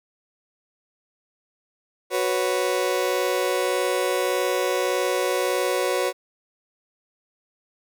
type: chord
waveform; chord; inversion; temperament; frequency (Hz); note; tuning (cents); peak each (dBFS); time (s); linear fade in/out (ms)
35% pulse; F# suspended fourth; none; just; 370 / 493.3 / 555; F#4 / B4 / C#5; 0 / -2 / +2; -24; 2.1-6.13; 50
effects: none